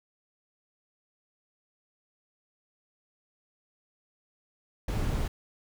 brown noise, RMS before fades -29 dBFS, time 4.88-5.28 s, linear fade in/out 5 ms, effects none

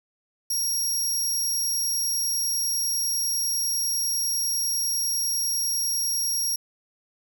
20% pulse tone, 5610 Hz, F8, 7 cents sharp, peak -18 dBFS, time 0.5-6.56 s, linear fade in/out 5 ms, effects none

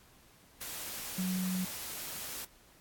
sine tone in noise, 184.5 Hz, F#3, 5 cents flat, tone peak -31 dBFS, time 1.18-1.65 s, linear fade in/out 5 ms, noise white, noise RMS -41 dBFS, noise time 0.61-2.45 s, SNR +7 dB, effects pink hiss -61 dBFS RMS until 2.8 s + AAC 64 kbps

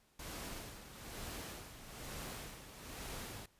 pink noise with tremolo, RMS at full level -45 dBFS, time 0.19-3.46 s, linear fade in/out 5 ms, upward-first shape sine, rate 1.1 Hz, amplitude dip 65%, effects pink hiss -71 dBFS RMS until 3.59 s + resampled to 32000 Hz

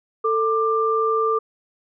sine tone pair together, 444.6 / 1186.9 Hz, A4 / D6, +18 / +18 cents, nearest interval octave + perfect fourth, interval 1700 cents, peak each -20 dBFS, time 0.24-1.39 s, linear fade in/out 10 ms, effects none

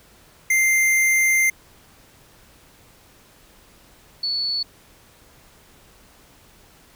square / sine tone pair in turn, 2093 / 4435 Hz, C7 / C#8, 0 / 0 cents, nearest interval octave + minor second, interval 1300 cents, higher second, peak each -16 / -21 dBFS, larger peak first, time 0.5-1.5 / 4.23-4.63 s, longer first, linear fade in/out 5 ms, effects pink hiss -52 dBFS RMS until 6.95 s

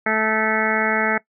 harmonic tone, 218.4 Hz, A3, 13 cents flat, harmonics 1 / 2 / 3 / 4 / 6 / 7 / 8 / 9 / 10, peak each -26 / -26 / -26 / -26 / -26 / -26 / -26 / -26 / -26 dBFS, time 0.06-1.18 s, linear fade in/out 5 ms, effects noise-tail reverb RT60 0.1 s tail -20 dB re dry

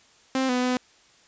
sawtooth tone with pitch steps, 263.2 / 249.6 / 251.3 Hz, C4 / B3 / B3, +10 / +19 / +30 cents, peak -18 dBFS, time 0.35-0.77 s, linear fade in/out 2 ms, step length 140 ms, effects white hiss -57 dBFS RMS until 1.27 s + resampled to 16000 Hz

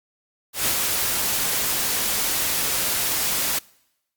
white noise with ADSR envelope, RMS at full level -20 dBFS, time 0.53-3.59 s, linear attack 140 ms, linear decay 65 ms, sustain -3 dB, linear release 7 ms, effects noise-tail reverb RT60 0.9 s tail -25 dB re dry + Opus 48 kbps

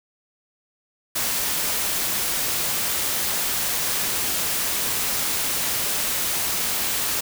white noise, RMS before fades -24 dBFS, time 1.15-7.21 s, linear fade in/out 10 ms, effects none

